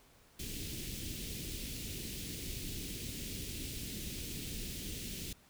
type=band-stop noise; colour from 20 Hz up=pink; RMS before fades=-42 dBFS; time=0.39-5.33 s; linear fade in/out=5 ms; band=380 to 2500 Hz; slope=24 dB/octave; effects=pink hiss -64 dBFS RMS until 5.49 s